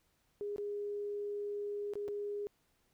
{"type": "tone with dropouts", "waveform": "sine", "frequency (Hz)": 410.4, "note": "G#4", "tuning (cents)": -21, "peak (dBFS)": -36, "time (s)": [0.41, 2.47], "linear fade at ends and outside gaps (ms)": 0, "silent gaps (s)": [[0.561, 0.582], [1.936, 1.955], [2.08, 2.085]], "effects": ["pink hiss -75 dBFS RMS until 2.93 s"]}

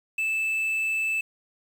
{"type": "tone with quantisation", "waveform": "triangle", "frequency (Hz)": 2632, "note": "E7", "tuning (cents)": -3, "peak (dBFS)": -22, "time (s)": [0.18, 1.21], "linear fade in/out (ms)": 5, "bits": 8, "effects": []}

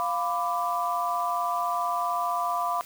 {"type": "chord", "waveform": "sine", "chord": "B diminished", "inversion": "second", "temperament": "equal with one note detuned", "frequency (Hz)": [698.5, 999.2, 1174.7], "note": ["F5", "B5", "D6"], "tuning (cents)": [0, 20, 0], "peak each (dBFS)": -29, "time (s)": [0, 2.81], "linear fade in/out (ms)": 0, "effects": ["white hiss -47 dBFS RMS until 2.85 s"]}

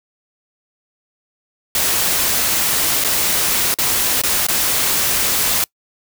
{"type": "noise with dropouts", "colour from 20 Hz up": "white", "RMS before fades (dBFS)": -17, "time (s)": [1.75, 5.64], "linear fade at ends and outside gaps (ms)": 1, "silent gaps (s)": [[3.039, 3.046], [3.741, 3.786], [4.216, 4.236], [4.467, 4.485]], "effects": ["noise-tail reverb RT60 0.1 s tail -25 dB re dry"]}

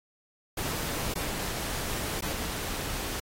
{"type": "noise with dropouts", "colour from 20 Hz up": "pink", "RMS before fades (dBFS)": -33, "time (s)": [0.57, 3.2], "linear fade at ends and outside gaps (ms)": 5, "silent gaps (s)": [[1.14, 1.154], [2.209, 2.221]], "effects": ["AAC 48 kbps"]}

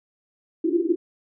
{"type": "band-pass noise", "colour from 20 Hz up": "white", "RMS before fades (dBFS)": -22, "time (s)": [0.64, 0.96], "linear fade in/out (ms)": 10, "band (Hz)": [310, 360], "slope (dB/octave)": 96, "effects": []}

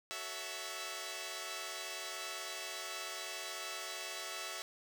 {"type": "chord", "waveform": "5% pulse", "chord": "F# minor seventh", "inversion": "none", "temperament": "equal with one note detuned", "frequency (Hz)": [370, 440, 564.1, 659.3], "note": ["F#4", "A4", "C#5", "E5"], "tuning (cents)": [0, 0, 30, 0], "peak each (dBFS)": [-38, -38, -37, -32], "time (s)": [0.11, 4.62], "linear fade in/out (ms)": 0, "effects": []}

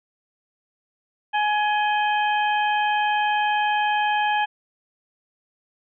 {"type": "harmonic tone with a mistuned harmonic", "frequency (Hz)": 840, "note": "G#5", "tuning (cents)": 19, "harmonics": [1, 2, 3, 4], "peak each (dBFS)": [-20, -26, -30, -32], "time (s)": [1.33, 4.46], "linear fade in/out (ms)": 20, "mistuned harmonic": 4, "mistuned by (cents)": -120, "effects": []}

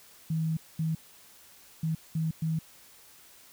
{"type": "tone bursts at uneven times", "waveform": "sine", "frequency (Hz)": 160.3, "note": "E3", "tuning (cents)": -48, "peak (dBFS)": -26, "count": 5, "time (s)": [[0.3, 0.57], [0.79, 0.95], [1.83, 1.95], [2.15, 2.31], [2.42, 2.59]], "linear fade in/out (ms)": 5, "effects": ["white hiss -55 dBFS RMS until 3.52 s"]}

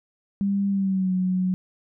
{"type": "tone with pitch glide", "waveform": "sine", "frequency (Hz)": [198.8, 184.42], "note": ["G3", "F#3"], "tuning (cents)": [25, -5], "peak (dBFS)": -20, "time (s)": [0.41, 1.54], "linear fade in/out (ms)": 0, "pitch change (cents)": -130, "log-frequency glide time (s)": [0.69, 1.13], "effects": []}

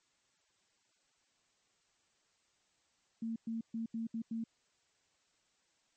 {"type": "tone bursts at uneven times", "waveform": "sine", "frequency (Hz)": 226.8, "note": "A#3", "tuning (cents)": -47, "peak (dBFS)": -35, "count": 6, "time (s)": [[3.22, 3.36], [3.47, 3.61], [3.74, 3.86], [3.94, 4.07], [4.14, 4.22], [4.31, 4.44]], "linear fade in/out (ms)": 5, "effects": ["white hiss -75 dBFS RMS until 5.96 s", "MP3 32 kbps"]}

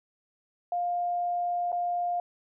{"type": "tone with dropouts", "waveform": "sine", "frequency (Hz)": 704, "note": "F5", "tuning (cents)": 14, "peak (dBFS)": -26, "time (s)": [0.72, 2.2], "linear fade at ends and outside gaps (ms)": 2, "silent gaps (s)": [1.719, 1.727], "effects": []}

